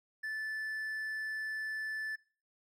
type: tone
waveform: triangle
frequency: 1750 Hz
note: A6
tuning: 10 cents flat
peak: -34 dBFS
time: 0.23-2.16 s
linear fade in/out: 10 ms
effects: noise-tail reverb RT60 0.4 s tail -21 dB re dry